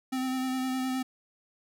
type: tone with vibrato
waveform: square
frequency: 259 Hz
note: C4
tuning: 17 cents flat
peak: -29 dBFS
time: 0.12-1.03 s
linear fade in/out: 10 ms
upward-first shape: sine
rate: 9.7 Hz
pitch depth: 19 cents each way
effects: none